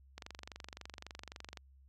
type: click train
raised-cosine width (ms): 0.2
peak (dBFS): -28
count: 34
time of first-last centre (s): 0.18-1.572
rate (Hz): 23.7
effects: added 67 Hz sine -59 dBFS peak until 1.88 s